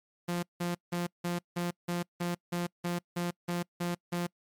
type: tone bursts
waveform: sawtooth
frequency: 174.4 Hz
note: F3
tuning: 2 cents flat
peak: -26 dBFS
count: 13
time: 0.28-4.27 s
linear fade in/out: 10 ms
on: 150 ms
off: 170 ms
effects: noise-tail reverb RT60 0.1 s tail -26 dB re dry + MP3 96 kbps